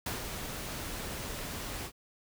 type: noise with ADSR envelope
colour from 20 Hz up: pink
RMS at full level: -34 dBFS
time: 0.06-1.92 s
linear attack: 4 ms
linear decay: 130 ms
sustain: -5 dB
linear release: 72 ms
effects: none